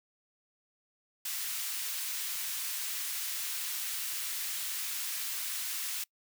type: high-pass noise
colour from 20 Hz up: white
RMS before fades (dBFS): -36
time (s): 1.25-6.04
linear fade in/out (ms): 5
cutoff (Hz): 1600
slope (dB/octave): 12
effects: noise-tail reverb RT60 0.1 s tail -25 dB re dry